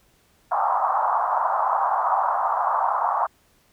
pink band-pass noise, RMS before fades -22 dBFS, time 0.51-3.27 s, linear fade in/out 10 ms, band 720 to 1200 Hz, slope 48 dB/octave, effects pink hiss -61 dBFS RMS until 3.72 s

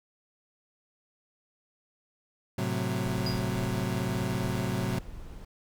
30% pulse chord, F# diminished, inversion first, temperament equal, 110 / 130.81 / 185 Hz, A2 / C3 / F#3, 0 / 0 / 0 cents, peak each -30 dBFS, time 2.58-4.99 s, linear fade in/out 5 ms
brown noise, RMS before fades -43 dBFS, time 3.06-5.45 s, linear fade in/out 5 ms
triangle tone with exponential decay, 4887 Hz, D#8, 32 cents flat, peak -29 dBFS, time 3.26-3.5 s, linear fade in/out 5 ms, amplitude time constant 51 ms
effects none

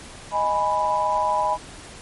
sine chord, G# minor, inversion second, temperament equal, 622.3 / 830.6 / 987.8 Hz, D#5 / G#5 / B5, 0 / 0 / 0 cents, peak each -26 / -24 / -21 dBFS, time 0.31-1.58 s, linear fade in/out 50 ms, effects pink hiss -41 dBFS RMS until 2.01 s + MP3 48 kbps

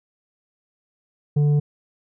triangle tone with tanh clipping, 146.83 Hz, D3, in tune, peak -16 dBFS, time 1.36-1.6 s, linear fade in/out 10 ms, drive 10 dB, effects none

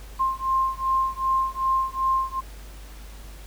sine beating tone pair, 1056 / 1058.6 Hz, C6 / C6, +16 / +20 cents, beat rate 2.6 Hz, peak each -24 dBFS, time 0.19-2.41 s, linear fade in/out 20 ms, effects added 50 Hz sine -39 dBFS peak until 3.46 s + pink hiss -48 dBFS RMS until 3.46 s

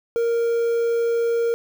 triangle tone with quantisation, 466.2 Hz, A#4, in tune, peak -16 dBFS, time 0.16-1.54 s, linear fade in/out 0 ms, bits 7, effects none

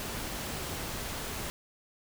pink noise, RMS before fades -37 dBFS, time 0-1.5 s, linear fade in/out 0 ms, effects none

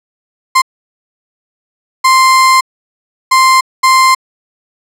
35% pulse tone bursts at uneven times, 1046.5 Hz, C6, in tune, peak -3 dBFS, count 4, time 0.55-0.62 / 2.04-2.61 / 3.31-3.61 / 3.83-4.15 s, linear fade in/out 10 ms, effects low-pass 11000 Hz 12 dB/octave

